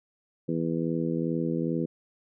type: harmonic tone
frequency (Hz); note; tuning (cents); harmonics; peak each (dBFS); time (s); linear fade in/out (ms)
82.41; E2; 0; 2 / 3 / 4 / 5 / 6; -30 / -31 / -31 / -36 / -35; 0.48-1.86; 10
effects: none